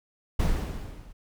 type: noise with level ramp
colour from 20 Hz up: brown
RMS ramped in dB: -21 to -48 dBFS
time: 0.39-1.13 s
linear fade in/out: 10 ms
effects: none